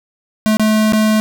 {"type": "tone with dropouts", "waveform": "square", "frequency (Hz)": 216.1, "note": "A3", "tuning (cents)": -31, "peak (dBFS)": -11, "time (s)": [0.46, 1.2], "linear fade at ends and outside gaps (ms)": 0, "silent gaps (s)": [[0.57, 0.596], [0.923, 0.933]], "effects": []}